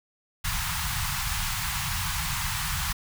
pink band-stop noise, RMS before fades -29 dBFS, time 0.44-2.93 s, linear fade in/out 10 ms, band 170 to 840 Hz, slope 48 dB/octave, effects none

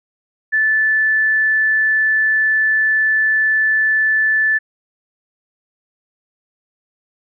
sine tone, 1749 Hz, A6, 11 cents flat, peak -12 dBFS, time 0.52-4.59 s, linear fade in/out 20 ms, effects none

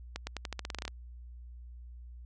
accelerating click train, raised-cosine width 0.2 ms, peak -19 dBFS, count 13, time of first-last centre 0.16-0.879 s, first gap 110 ms, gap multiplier 0.88, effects added 60 Hz sine -45 dBFS peak until 2.25 s + resampled to 24000 Hz

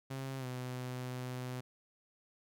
sawtooth tone with pitch glide, 133.9 to 126.38 Hz, C3 to B2, +40 to +40 cents, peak -35 dBFS, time 0.1-1.61 s, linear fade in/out 10 ms, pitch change -100 cents, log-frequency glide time 0.38-0.46 s, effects none

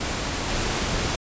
pink noise with level steps, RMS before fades -27 / -25 dBFS, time 0-1.16 s, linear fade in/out 10 ms, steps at 0.48 s, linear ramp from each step 5 ms, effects resampled to 16000 Hz

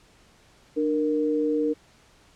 sine tone pair together, 299.3 / 466.2 Hz, D4 / A#4, +33 / 0 cents, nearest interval minor sixth, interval 767 cents, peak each -24 dBFS, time 0.76-1.74 s, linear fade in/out 20 ms, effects pink hiss -57 dBFS RMS until 2.35 s + low-pass 8000 Hz 12 dB/octave

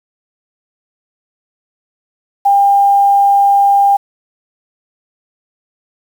sine tone with quantisation, 800 Hz, G5, 35 cents sharp, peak -6 dBFS, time 2.45-3.97 s, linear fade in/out 10 ms, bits 6, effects none

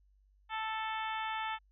harmonic tone, 440 Hz, A4, in tune, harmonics 2 / 3 / 4 / 5 / 6 / 7 / 8, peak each -37 / -41 / -43 / -45 / -47 / -48 / -49 dBFS, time 0.49-1.59 s, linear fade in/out 50 ms, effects added 49 Hz sine -64 dBFS peak until 1.71 s

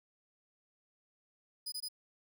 sawtooth tone bursts, 4978 Hz, D#8, in tune, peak -35 dBFS, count 3, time 1.66-1.886 s, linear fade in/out 10 ms, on 62 ms, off 20 ms, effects none

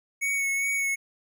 square tone with vibrato, 2217 Hz, C#7, in tune, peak -25 dBFS, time 0.21-0.96 s, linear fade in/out 20 ms, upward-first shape sine, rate 2.5 Hz, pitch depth 20 cents each way, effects none

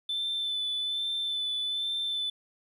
triangle tone with vibrato, 3520 Hz, A7, in tune, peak -26 dBFS, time 0.09-2.3 s, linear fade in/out 5 ms, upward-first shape sine, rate 1.2 Hz, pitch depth 20 cents each way, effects tanh soft clip ceiling -25 dBFS + 11-bit

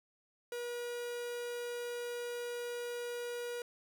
45% pulse tone, 481.1 Hz, B4, 45 cents flat, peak -38 dBFS, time 0.52-3.62 s, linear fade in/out 2 ms, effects none

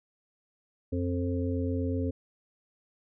harmonic tone with a mistuned harmonic, 87.9 Hz, F2, 12 cents sharp, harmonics 1 / 3 / 5 / 6, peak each -30 / -31 / -36 / -39 dBFS, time 0.92-2.11 s, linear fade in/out 10 ms, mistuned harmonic 1, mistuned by +29 cents, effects none

